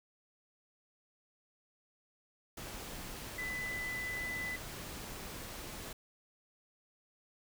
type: tone in noise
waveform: sine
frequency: 2000 Hz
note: B6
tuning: 21 cents sharp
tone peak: -37 dBFS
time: 3.38-4.56 s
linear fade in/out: 5 ms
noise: pink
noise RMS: -45 dBFS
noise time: 2.57-5.93 s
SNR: +5 dB
effects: none